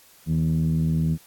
10% pulse tone with low-pass filter, 80 Hz, D#2, 49 cents sharp, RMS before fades -22 dBFS, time 0.26-1.18 s, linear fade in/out 50 ms, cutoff 180 Hz, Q 4.3, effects white hiss -53 dBFS RMS until 1.26 s + AAC 64 kbps

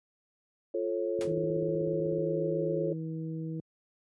sine chord, F augmented, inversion none, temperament just, 349.2 / 436.5 / 545.7 Hz, F4 / A4 / C#5, 0 / -14 / -27 cents, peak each -33 dBFS, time 0.74-2.93 s, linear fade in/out 5 ms
click train, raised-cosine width 3 ms, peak -30 dBFS, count 17, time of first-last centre 1.19-2.184 s, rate 16.1 Hz
pink noise with exponential decay, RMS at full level -37 dBFS, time 1.21-1.34 s, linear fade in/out 0 ms, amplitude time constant 28 ms
harmonic tone, 160.7 Hz, E3, 44 cents flat, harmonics 1 / 2 / 3, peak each -34 / -39 / -46 dBFS, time 1.27-3.6 s, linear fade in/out 2 ms
effects high-pass 100 Hz 12 dB/octave + resampled to 22050 Hz

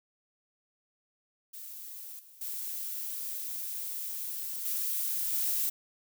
violet noise with level steps, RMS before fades -44 / -55 / -37 / -32 / -30 dBFS, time 1.53-5.7 s, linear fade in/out 10 ms, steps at 2.19 / 2.41 / 4.65 / 5.33 s, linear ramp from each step 5 ms, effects none

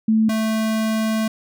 sine / square tone pair in turn, 220 / 220 Hz, A3 / A3, 0 / 0 cents, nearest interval unison, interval 0 cents, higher neither, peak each -13 / -19 dBFS, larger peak first, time 0.08-0.29 / 0.29-1.28 s, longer second, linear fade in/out 5 ms, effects none

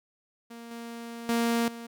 sawtooth tone with level steps, 233.1 Hz, A#3, in tune, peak -38 / -34 / -20 / -35 dBFS, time 0.5-1.87 s, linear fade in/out 10 ms, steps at 0.71 / 1.29 / 1.68 s, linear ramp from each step 2 ms, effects none

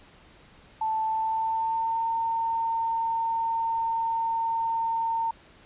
sine tone with pitch glide, 880 to 910.5 Hz, A5 to A#5, 0 to -41 cents, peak -24 dBFS, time 0.81-5.31 s, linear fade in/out 5 ms, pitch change +59 cents, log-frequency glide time 1.05-2.03 s, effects pink hiss -54 dBFS RMS until 5.65 s + resampled to 8000 Hz

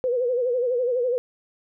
sine tone with vibrato, 493.9 Hz, B4, in tune, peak -20 dBFS, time 0.04-1.18 s, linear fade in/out 0 ms, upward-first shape sine, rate 12 Hz, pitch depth 83 cents each way, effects none

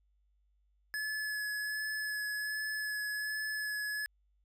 square tone with vibrato, 1709 Hz, G#6, 49 cents sharp, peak -35 dBFS, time 0.94-4.06 s, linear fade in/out 0 ms, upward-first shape sine, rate 1.3 Hz, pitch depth 13 cents each way, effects added 50 Hz sine -69 dBFS peak until 4.44 s

